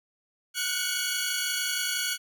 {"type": "tone cluster", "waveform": "15% pulse", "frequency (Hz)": [1445, 1496, 2231, 3331], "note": ["F#6", "F#6", "C#7", "G#7"], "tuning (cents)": [-41, 19, 11, 4], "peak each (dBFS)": -26, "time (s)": [0.54, 2.18], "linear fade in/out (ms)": 50, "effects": []}